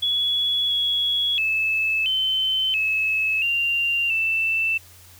sine tone with pitch steps, 3379 / 3351 / 2612 / 3070 / 2590 / 2778 / 2659 Hz, G#7 / G#7 / E7 / G7 / E7 / F7 / E7, +29 / +15 / -17 / -37 / -31 / -10 / +14 cents, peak -19 dBFS, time 0.02-4.78 s, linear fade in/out 10 ms, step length 680 ms, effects added 89 Hz sine -50 dBFS peak until 5.19 s + white hiss -49 dBFS RMS until 5.19 s

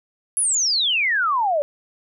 sine exponential sweep, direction down, 10980 to 560 Hz, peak -17 dBFS, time 0.37-1.62 s, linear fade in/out 0 ms, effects none

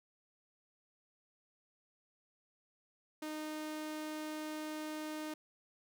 sawtooth tone, 307.8 Hz, D#4, 19 cents flat, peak -36 dBFS, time 3.22-5.34 s, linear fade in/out 5 ms, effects none

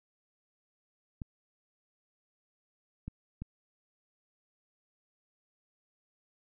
clicks, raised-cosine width 5 ms, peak -26 dBFS, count 3, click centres 1.218 / 3.08 / 3.42 s, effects none

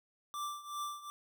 square tone with tremolo, 1174.7 Hz, D6, in tune, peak -36 dBFS, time 0.34-1.1 s, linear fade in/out 0 ms, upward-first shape triangle, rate 2.6 Hz, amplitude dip 85%, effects none

